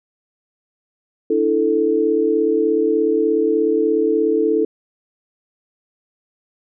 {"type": "chord", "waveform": "sine", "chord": "D suspended second", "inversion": "none", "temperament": "just", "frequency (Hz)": [293.7, 330.4, 440.5], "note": ["D4", "E4", "A4"], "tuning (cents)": [0, 4, 2], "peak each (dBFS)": [-22, -19, -16], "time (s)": [1.3, 4.65], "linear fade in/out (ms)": 5, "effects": []}